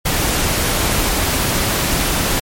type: noise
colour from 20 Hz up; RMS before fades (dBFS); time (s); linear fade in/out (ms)
pink; -17; 0.05-2.4; 10
effects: MP3 64 kbps